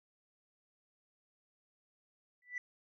sine tone with exponential growth, 1975.5 Hz, B6, in tune, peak -32 dBFS, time 2.42-2.58 s, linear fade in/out 2 ms, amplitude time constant 33 ms, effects tanh soft clip ceiling -32 dBFS

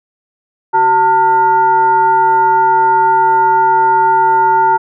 sine tone with frequency modulation, 899 Hz, A5, 37 cents sharp, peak -7 dBFS, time 0.73-4.78 s, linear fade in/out 20 ms, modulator 519 Hz, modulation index 0.53, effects none

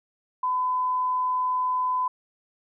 sine tone, 1009 Hz, B5, 37 cents sharp, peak -22 dBFS, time 0.43-2.08 s, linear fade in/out 5 ms, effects none

